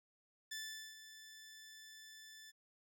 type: tone with ADSR envelope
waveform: 15% pulse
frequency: 1755 Hz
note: A6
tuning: 5 cents flat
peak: -36 dBFS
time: 0.51-2.52 s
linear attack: 9 ms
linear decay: 430 ms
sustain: -12 dB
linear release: 25 ms
effects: none